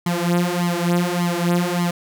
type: tone with flanger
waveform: sawtooth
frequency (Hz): 174.61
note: F3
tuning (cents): 0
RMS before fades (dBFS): -20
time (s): 0.06-1.91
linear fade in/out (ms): 5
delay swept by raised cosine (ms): 0.95 to 5.65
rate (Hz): 1.7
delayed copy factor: +0.85
effects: none